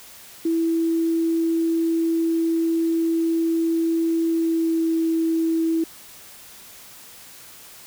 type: tone with pitch glide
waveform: sine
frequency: 329.6 to 326.6 Hz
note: E4 to E4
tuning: 0 to -16 cents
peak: -18 dBFS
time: 0.45-5.84 s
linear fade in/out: 5 ms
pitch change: -16 cents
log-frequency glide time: 4.3-4.91 s
effects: white hiss -44 dBFS RMS until 7.86 s